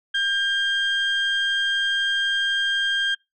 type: tone pair together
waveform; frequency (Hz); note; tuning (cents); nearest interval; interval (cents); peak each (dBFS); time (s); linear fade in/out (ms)
sine; 1598 / 3202; G6 / G7; +33 / +36; octave; 1203; -21; 0.14-3.15; 10
effects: noise-tail reverb RT60 0.2 s tail -24 dB re dry + tanh soft clip ceiling -15 dBFS